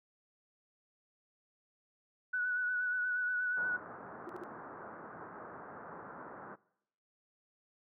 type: tone with vibrato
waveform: sine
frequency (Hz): 1480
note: F#6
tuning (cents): 0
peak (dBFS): -31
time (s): 2.33-3.77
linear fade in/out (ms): 10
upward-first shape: sine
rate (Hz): 8.4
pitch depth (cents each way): 26
type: low-pass noise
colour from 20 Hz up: white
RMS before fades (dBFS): -48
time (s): 3.56-6.56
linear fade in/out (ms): 20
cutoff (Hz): 1500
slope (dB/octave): 48
type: tone bursts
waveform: sine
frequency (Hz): 353.9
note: F4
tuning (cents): +23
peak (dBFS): -40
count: 3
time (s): 4.27-4.436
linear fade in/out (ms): 0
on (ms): 22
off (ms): 50
effects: noise-tail reverb RT60 0.8 s tail -22 dB re dry + high-pass 150 Hz 12 dB/octave